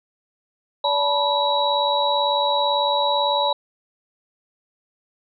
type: tone cluster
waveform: sine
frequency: 573 / 877 / 975 / 3893 Hz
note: D5 / A5 / B5 / B7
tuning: -43 / -6 / -23 / -26 cents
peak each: -23 dBFS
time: 0.84-3.53 s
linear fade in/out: 5 ms
effects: none